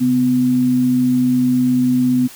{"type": "tone pair together", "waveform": "sine", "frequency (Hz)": [133.39, 250.8], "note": ["C3", "B3"], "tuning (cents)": [34, 27], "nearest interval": "major seventh", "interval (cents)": 1093, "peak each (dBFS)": [-24, -12], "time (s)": [0, 2.28], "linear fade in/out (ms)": 20, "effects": ["white hiss -39 dBFS RMS until 2.35 s"]}